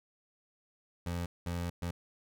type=tone bursts at uneven times; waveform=25% pulse; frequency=86.7 Hz; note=F2; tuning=12 cents flat; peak=-30 dBFS; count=3; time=1.06-1.26 / 1.46-1.7 / 1.82-1.91 s; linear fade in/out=5 ms; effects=none